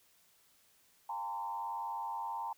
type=tone with frequency modulation; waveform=sine; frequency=910 Hz; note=A#5; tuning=42 cents flat; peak=-36 dBFS; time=1.09-2.53 s; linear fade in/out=5 ms; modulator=98.7 Hz; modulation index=1; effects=white hiss -68 dBFS RMS until 2.57 s